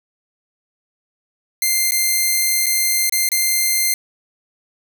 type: tone with dropouts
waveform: 5% pulse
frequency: 2093 Hz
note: C7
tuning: in tune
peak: -5 dBFS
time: 1.62-3.94 s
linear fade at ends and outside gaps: 2 ms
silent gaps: 1.91-1.919 / 2.66-2.665 / 3.096-3.123 / 3.29-3.317 s
effects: none